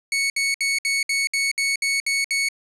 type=tone bursts; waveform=sawtooth; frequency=2217 Hz; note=C#7; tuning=in tune; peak=-16 dBFS; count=10; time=0.12-2.487 s; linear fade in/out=2 ms; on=180 ms; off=63 ms; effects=resampled to 24000 Hz + 9-bit